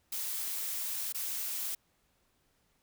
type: noise with dropouts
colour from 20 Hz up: blue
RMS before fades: -36 dBFS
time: 0.12-1.75 s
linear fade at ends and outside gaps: 5 ms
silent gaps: 1.125-1.145 s
effects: pink hiss -73 dBFS RMS until 2.82 s